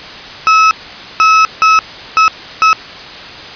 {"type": "tone bursts at uneven times", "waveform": "35% pulse", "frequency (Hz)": 1294, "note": "E6", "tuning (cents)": -32, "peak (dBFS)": -3, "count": 5, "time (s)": [[0.47, 0.71], [1.2, 1.45], [1.62, 1.79], [2.17, 2.28], [2.62, 2.73]], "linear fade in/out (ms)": 0, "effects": ["white hiss -28 dBFS RMS until 3.55 s", "resampled to 11025 Hz"]}